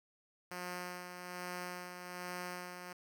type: tone with tremolo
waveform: 5% pulse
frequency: 179.1 Hz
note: F3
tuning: 44 cents sharp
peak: -29 dBFS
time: 0.51-2.93 s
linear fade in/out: 5 ms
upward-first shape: sine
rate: 1.2 Hz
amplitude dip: 50%
effects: none